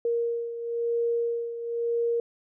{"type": "beating tone pair", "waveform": "sine", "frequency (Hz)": [468.1, 469.09], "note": ["A#4", "A#4"], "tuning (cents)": [7, 11], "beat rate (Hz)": 0.99, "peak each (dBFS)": [-26, -32], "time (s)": [0.05, 2.2], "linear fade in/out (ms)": 2, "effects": []}